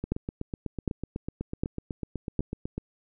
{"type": "two click trains", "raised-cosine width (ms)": 3, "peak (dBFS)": [-19, -13], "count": [23, 4], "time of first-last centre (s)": [[0.04, 2.78], [0.12, 2.393]], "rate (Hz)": [8.03, 1.32], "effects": []}